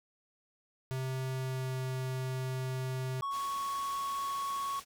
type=tone with pitch glide; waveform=square; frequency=130.81 to 129.91 Hz; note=C3 to C3; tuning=0 to -12 cents; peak=-34 dBFS; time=0.91-3.21 s; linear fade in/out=0 ms; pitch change=-12 cents; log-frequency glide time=1.32-1.79 s
type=tone; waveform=triangle; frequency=1108.7 Hz; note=C#6; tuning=in tune; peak=-31 dBFS; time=3.22-4.8 s; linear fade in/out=10 ms
type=low-pass noise; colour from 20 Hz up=white; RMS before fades=-48 dBFS; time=3.3-4.85 s; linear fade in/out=50 ms; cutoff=9500 Hz; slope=12 dB/octave
effects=none